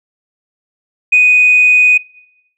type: tone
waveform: sine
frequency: 2489 Hz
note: D#7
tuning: in tune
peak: -4 dBFS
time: 1.12-1.98 s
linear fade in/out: 10 ms
effects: noise-tail reverb RT60 0.9 s tail -22 dB re dry + tanh soft clip ceiling 0 dBFS